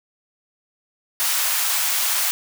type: high-pass noise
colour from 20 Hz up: white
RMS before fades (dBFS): -21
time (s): 1.2-2.31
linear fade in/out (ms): 0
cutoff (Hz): 720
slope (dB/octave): 24
effects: none